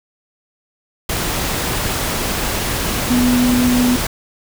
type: tone in noise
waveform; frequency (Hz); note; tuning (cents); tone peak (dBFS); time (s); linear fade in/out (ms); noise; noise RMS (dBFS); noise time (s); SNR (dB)
sine; 246.9; B3; 0; -12; 3.1-3.96; 5; pink; -20; 1.09-4.07; +5
effects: none